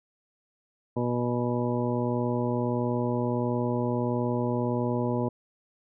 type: harmonic tone with a mistuned harmonic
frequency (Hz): 121.5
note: B2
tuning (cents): -28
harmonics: 1 / 2 / 3 / 4 / 5 / 7 / 8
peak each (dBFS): -30 / -29 / -32 / -33 / -35 / -38 / -38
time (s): 0.96-5.29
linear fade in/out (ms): 10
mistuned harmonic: 8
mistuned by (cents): +18
effects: none